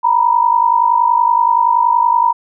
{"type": "tone pair together", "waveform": "sine", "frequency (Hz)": [931.4, 982], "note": ["A#5", "B5"], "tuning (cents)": [-2, -10], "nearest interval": "minor second", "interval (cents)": 92, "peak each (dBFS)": -12, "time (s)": [0.03, 2.33], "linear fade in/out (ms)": 20, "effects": []}